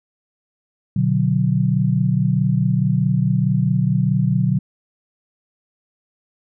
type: chord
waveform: sine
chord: B minor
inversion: none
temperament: just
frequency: 123.47 / 148.16 / 185.21 Hz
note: B2 / D3 / F#3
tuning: 0 / +16 / +2 cents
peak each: -19 dBFS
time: 0.96-4.59 s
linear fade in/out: 5 ms
effects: none